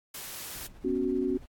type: noise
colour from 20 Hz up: white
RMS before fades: -40 dBFS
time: 0.14-0.67 s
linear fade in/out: 5 ms
type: noise with tremolo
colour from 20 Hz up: brown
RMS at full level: -46 dBFS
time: 0.55-1.46 s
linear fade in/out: 0 ms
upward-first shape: sine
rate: 15 Hz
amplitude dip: 45%
type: chord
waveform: sine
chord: B suspended second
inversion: none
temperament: just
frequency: 246.9 / 277.8 / 370.4 Hz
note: B3 / C#4 / F#4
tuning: 0 / +4 / +2 cents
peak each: -32 / -30 / -29 dBFS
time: 0.84-1.38 s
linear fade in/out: 10 ms
effects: AAC 64 kbps